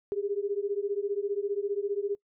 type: beating tone pair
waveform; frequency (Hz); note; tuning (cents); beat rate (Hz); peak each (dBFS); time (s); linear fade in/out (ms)
sine; 397.2 / 412.2; G4 / G#4; +23 / -13; 15; -31; 0.12-2.15; 0
effects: noise-tail reverb RT60 0.1 s tail -23 dB re dry